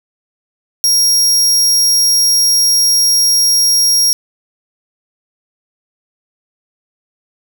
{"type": "tone", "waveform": "sawtooth", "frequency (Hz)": 5600, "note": "F8", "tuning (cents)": 4, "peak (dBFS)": -6, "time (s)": [0.84, 4.13], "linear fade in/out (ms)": 0, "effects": []}